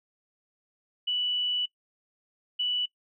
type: tone bursts at uneven times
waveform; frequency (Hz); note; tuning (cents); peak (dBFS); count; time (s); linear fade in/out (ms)
sine; 2960; F#7; 0; -25; 2; 1.07-1.66 / 2.59-2.86; 10
effects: noise-tail reverb RT60 0.1 s tail -22 dB re dry